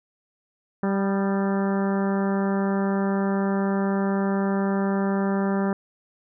harmonic tone with a mistuned harmonic, 196 Hz, G3, in tune, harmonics 1 / 2 / 3 / 4 / 5 / 6 / 7 / 8 / 9, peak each -22 / -28 / -32 / -34 / -36 / -38 / -39 / -40 / -41 dBFS, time 0.83-5.73 s, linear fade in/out 2 ms, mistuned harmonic 6, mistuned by +46 cents, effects none

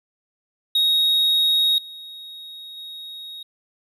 triangle tone with level steps, 3762 Hz, A#7, 15 cents sharp, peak -14 / -34 / -32 dBFS, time 0.75-3.43 s, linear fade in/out 5 ms, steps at 1.78 / 2.77 s, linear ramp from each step 2 ms, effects none

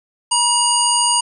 harmonic tone with a mistuned harmonic, 958 Hz, A#5, 47 cents sharp, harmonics 1 / 3 / 5 / 7 / 9, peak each -18 / -21 / -22 / -23 / -17 dBFS, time 0.31-1.21 s, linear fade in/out 10 ms, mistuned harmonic 9, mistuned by +34 cents, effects none

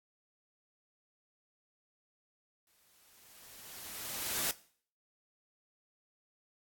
white noise with exponential growth, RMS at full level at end -32 dBFS, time 2.67-4.51 s, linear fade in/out 1 ms, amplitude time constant 400 ms, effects noise-tail reverb RT60 0.5 s tail -18 dB re dry + AAC 64 kbps

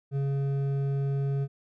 triangle tone with hard clipping, 138.59 Hz, C#3, in tune, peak -27 dBFS, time 0.11-1.48 s, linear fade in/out 50 ms, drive 11 dB, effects none

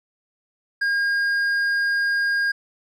sine tone with tanh clipping, 1620 Hz, G#6, 43 cents flat, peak -20 dBFS, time 0.81-2.52 s, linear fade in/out 10 ms, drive 7 dB, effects none

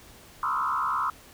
sine tone with frequency modulation, 1173 Hz, D6, 2 cents flat, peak -24 dBFS, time 0.43-1.1 s, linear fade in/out 2 ms, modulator 69.3 Hz, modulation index 2.8, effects pink hiss -51 dBFS RMS until 1.33 s

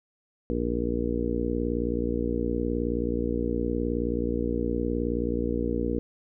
harmonic tone, 59.1 Hz, A#1, 24 cents sharp, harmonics 1 / 2 / 3 / 4 / 5 / 6 / 7 / 8, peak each -32 / -37 / -37 / -31 / -31 / -36 / -34 / -32 dBFS, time 0.5-5.99 s, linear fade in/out 0 ms, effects none

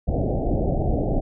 pink low-pass noise, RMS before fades -22 dBFS, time 0.07-1.21 s, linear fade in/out 20 ms, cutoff 760 Hz, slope 96 dB/octave, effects none

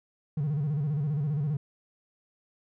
triangle tone with vibrato, 146.83 Hz, D3, in tune, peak -23 dBFS, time 0.37-1.57 s, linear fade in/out 5 ms, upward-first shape square, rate 15 Hz, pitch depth 100 cents each way, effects tanh soft clip ceiling -20 dBFS

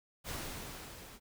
pink noise with level ramp, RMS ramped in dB -39 to -53 dBFS, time 0.24-1.2 s, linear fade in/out 50 ms, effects none

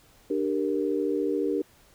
sine chord, G minor, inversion second, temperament equal with one note detuned, 297.6 / 392 / 466.2 Hz, D4 / G4 / Bb4, +23 / 0 / 0 cents, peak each -28 / -28 / -29 dBFS, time 0.3-1.62 s, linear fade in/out 5 ms, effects pink hiss -58 dBFS RMS until 1.94 s

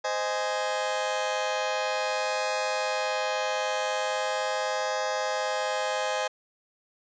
sawtooth chord, Ab major, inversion first, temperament just, 519.1 / 623 / 830.6 Hz, C5 / Eb5 / Ab5, -14 / +2 / 0 cents, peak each -27 dBFS, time 0.04-6.28 s, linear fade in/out 10 ms, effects resampled to 16000 Hz

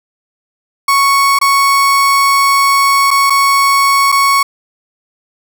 35% pulse tone with dropouts, 1108.7 Hz, C#6, in tune, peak -6 dBFS, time 0.88-4.43 s, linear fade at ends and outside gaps 5 ms, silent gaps 1.389-1.413 / 3.107-3.111 / 3.299-3.303 / 4.119-4.123 s, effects none

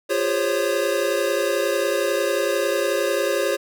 square chord, Db major seventh, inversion first, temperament equal with one note detuned, 349.2 / 405.4 / 523.3 / 554.4 Hz, F4 / Ab4 / C5 / Db5, 0 / -42 / 0 / 0 cents, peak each -28 / -26 / -27 / -24 dBFS, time 0.09-3.57 s, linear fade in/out 20 ms, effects none

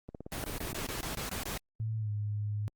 click train, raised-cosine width 2 ms, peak -28 dBFS, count 15, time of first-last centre 0.09-0.904 s, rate 17.2 Hz
pink noise bursts, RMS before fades -37 dBFS, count 9, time 0.32-1.576 s, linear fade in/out 0 ms, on 120 ms, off 22 ms
sine tone with pitch glide, 110.5 to 104.3 Hz, A2 to G#2, +8 to +8 cents, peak -31 dBFS, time 1.8-2.68 s, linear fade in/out 0 ms, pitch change -100 cents, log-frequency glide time 1.98-2.1 s
effects Opus 24 kbps

